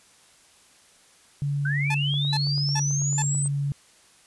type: tone with pitch glide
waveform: sine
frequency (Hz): 142.6 to 141.61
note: C#3 to C#3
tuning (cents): +49 to +37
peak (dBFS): -23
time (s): 1.42-3.72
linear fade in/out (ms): 0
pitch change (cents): -12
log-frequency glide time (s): 2.47-3.03
type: linear sweep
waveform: sine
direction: up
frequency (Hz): 1480 to 8280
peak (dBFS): -26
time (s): 1.65-3.48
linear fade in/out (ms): 5
type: tone bursts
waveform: sawtooth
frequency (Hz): 871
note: A5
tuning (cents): -18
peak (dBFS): -23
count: 4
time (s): 1.9-3.224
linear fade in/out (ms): 5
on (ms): 46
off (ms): 380
type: click train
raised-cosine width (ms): 1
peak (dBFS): -32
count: 13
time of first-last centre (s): 2.14-3.459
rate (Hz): 9.1
effects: white hiss -56 dBFS RMS until 4.26 s + resampled to 24000 Hz